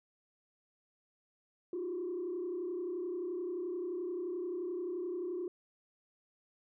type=tone with frequency modulation; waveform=sine; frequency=356.8 Hz; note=F4; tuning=37 cents sharp; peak=-34 dBFS; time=1.73-5.48 s; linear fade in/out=2 ms; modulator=31.5 Hz; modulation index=0.81; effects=tanh soft clip ceiling -31 dBFS